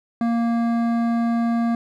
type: tone with hard clipping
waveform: sine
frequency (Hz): 232.9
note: A#3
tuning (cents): -1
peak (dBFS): -20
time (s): 0.21-1.75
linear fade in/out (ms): 2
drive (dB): 12
effects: none